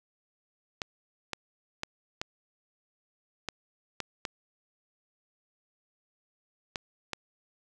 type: clicks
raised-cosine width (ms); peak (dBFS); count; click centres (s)
0.2; -15; 9; 0.818 / 1.333 / 1.834 / 2.215 / 3.487 / 4.003 / 4.252 / 6.758 / 7.133
effects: none